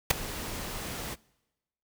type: noise with ADSR envelope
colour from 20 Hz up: pink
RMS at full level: -17 dBFS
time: 0.1-1.16 s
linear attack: 8 ms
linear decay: 8 ms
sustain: -20 dB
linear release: 32 ms
effects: noise-tail reverb RT60 1.0 s tail -24 dB re dry